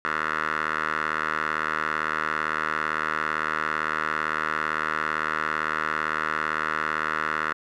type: tone with band-pass filter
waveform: 10% pulse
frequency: 77.78 Hz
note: D#2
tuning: in tune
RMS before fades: -27 dBFS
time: 0.05-7.53 s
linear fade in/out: 0 ms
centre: 1500 Hz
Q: 8
effects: none